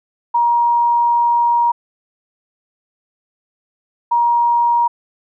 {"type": "tone pair in turn", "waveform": "sine", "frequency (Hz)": [947, 947], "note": ["A#5", "A#5"], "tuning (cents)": [27, 27], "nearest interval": "unison", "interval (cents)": 0, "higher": "neither", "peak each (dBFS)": -11, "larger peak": "neither", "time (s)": [[0.34, 1.72], [4.11, 4.88]], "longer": "first", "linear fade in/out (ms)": 10, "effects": []}